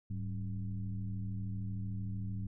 sine tone with frequency modulation, 103.6 Hz, G#2, 4 cents flat, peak -35 dBFS, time 0.1-2.47 s, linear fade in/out 5 ms, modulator 87 Hz, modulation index 0.96, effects none

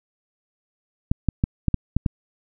clicks, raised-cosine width 5 ms, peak -6 dBFS, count 7, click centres 1.115 / 1.287 / 1.439 / 1.683 / 1.743 / 1.966 / 2.062 s, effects none

